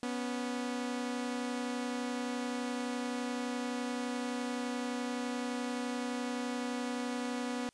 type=tone pair together; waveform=sawtooth; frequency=245.5 / 277.2 Hz; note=B3 / C#4; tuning=-10 / 0 cents; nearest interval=major second; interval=210 cents; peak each=-31 / -37 dBFS; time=0.03-7.69 s; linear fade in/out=0 ms; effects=white hiss -69 dBFS RMS until 7.73 s + resampled to 22050 Hz